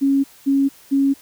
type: tone bursts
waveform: sine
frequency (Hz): 275.3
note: C#4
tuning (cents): -12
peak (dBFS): -13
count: 3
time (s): 0.01-1.14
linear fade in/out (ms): 20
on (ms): 230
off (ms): 220
effects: white hiss -48 dBFS RMS until 1.21 s